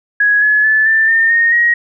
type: tone with pitch steps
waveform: sine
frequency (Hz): 1668 / 1703 / 1738.8 / 1775.4 / 1812.7 / 1850.8 / 1889.7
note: G#6 / G#6 / A6 / A6 / A#6 / A#6 / A#6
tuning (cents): +7 / +43 / -21 / +15 / -49 / -13 / +23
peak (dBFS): -8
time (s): 0.2-1.74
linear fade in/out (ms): 5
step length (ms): 220
effects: none